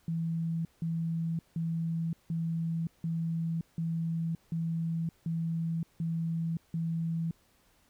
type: tone bursts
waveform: sine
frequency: 164.81 Hz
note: E3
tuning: in tune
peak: -29 dBFS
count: 10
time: 0.08-7.31 s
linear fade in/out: 2 ms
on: 570 ms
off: 170 ms
effects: pink hiss -67 dBFS RMS until 7.89 s